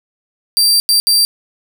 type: tone bursts at uneven times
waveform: sawtooth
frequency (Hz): 4699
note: D8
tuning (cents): 0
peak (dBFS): -6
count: 3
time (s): 0.57-0.8 / 0.89-1 / 1.07-1.25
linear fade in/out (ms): 0
effects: none